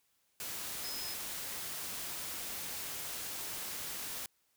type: tone in noise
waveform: sine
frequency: 5110 Hz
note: D#8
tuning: 45 cents sharp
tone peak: -42 dBFS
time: 0.84-1.14 s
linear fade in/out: 2 ms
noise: white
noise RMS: -41 dBFS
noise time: 0.4-4.26 s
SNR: -4 dB
effects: white hiss -75 dBFS RMS until 4.56 s